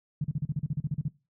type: tone bursts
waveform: sine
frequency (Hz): 146.83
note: D3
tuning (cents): 0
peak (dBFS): -25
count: 13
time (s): 0.21-1.083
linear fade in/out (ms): 5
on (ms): 33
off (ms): 37
effects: noise-tail reverb RT60 0.3 s tail -21 dB re dry